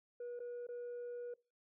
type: tone with dropouts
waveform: sine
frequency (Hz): 483.4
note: B4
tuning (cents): -37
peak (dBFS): -40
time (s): 0.2-1.34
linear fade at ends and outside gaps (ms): 5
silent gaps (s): 0.393-0.401 / 0.669-0.687
effects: noise-tail reverb RT60 0.3 s tail -23 dB re dry + tanh soft clip ceiling -41 dBFS